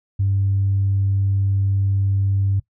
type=tone; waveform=sine; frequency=98.2 Hz; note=G2; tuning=4 cents sharp; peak=-15 dBFS; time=0.19-2.6 s; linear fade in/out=10 ms; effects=noise-tail reverb RT60 0.1 s tail -20 dB re dry + tanh soft clip ceiling -11 dBFS